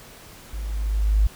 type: tone with level ramp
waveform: sine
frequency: 52 Hz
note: G#1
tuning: 3 cents sharp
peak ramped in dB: -28 to -13 dBFS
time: 0.53-1.27 s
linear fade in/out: 5 ms
effects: pink hiss -45 dBFS RMS until 1.35 s